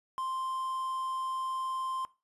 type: tone with quantisation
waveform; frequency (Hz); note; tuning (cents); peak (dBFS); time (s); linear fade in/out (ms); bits
triangle; 1046.5; C6; 0; -30; 0.18-2.05; 0; 9
effects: noise-tail reverb RT60 0.3 s tail -20 dB re dry + resampled to 32000 Hz